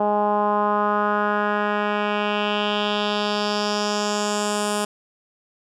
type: tone with low-pass filter sweep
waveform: 10% pulse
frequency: 207.7 Hz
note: G#3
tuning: in tune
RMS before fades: -22 dBFS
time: 0-4.85 s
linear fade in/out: 5 ms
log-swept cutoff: 780 to 9600 Hz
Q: 2.7
effects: none